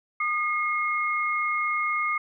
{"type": "tone pair together", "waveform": "sine", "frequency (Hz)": [1220.5, 2152], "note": ["D#6", "C7"], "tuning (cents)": [-34, 48], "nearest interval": "minor seventh", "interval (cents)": 982, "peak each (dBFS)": -26, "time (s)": [0.2, 2.18], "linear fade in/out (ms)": 5, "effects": []}